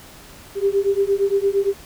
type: beating tone pair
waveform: sine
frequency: 392 / 400.7 Hz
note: G4 / G4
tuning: 0 / +38 cents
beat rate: 8.7 Hz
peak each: -19 dBFS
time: 0.55-1.74 s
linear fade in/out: 50 ms
effects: pink hiss -43 dBFS RMS until 1.85 s